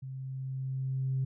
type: tone with level ramp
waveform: sine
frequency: 132.3 Hz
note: C3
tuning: 20 cents sharp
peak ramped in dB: -38 to -26 dBFS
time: 0.02-1.25 s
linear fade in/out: 10 ms
effects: tanh soft clip ceiling -23 dBFS